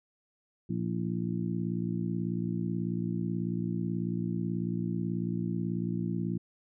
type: harmonic tone with a mistuned harmonic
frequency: 58.27 Hz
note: A#1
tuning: in tune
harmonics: 2 / 3 / 4 / 5 / 6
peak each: -36 / -32 / -36 / -42 / -39 dBFS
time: 0.69-6.38 s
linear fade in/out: 10 ms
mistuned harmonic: 6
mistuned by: -58 cents
effects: none